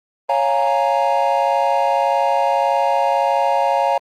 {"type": "chord", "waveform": "triangle", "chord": "Bb minor seventh", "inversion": "first", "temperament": "equal", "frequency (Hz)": [554.4, 698.5, 830.6, 932.3], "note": ["Db5", "F5", "Ab5", "Bb5"], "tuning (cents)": [0, 0, 0, 0], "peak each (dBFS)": -18, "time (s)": [0.29, 3.98], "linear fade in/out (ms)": 5, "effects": ["Opus 24 kbps"]}